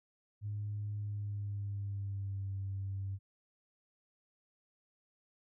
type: tone with pitch glide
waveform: sine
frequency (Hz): 103.83 to 97.44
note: G#2 to G2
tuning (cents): 0 to -10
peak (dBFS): -35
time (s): 0.41-3.19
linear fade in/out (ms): 50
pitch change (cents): -110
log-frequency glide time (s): 0.97-2.52
effects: tanh soft clip ceiling -31 dBFS